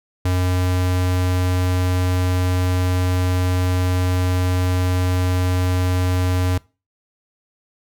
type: tone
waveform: square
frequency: 91 Hz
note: F#2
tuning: 28 cents flat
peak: -17 dBFS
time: 0.25-6.58 s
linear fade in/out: 5 ms
effects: noise-tail reverb RT60 0.3 s tail -22 dB re dry